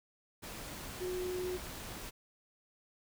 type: tone in noise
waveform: sine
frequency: 364.3 Hz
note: F#4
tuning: 27 cents flat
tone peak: -35 dBFS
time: 1-1.58 s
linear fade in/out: 20 ms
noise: pink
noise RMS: -45 dBFS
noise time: 0.42-2.11 s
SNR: +7 dB
effects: none